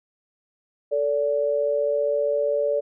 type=tone pair together; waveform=sine; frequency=441.4 / 576.7 Hz; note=A4 / D5; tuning=+5 / -32 cents; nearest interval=perfect fourth; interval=463 cents; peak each=-25 / -21 dBFS; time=0.91-2.81 s; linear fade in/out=20 ms; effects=none